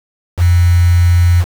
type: tone with quantisation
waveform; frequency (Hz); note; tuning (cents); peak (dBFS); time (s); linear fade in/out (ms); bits
sine; 87.2; F2; -2; -6; 0.37-1.45; 50; 4
effects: none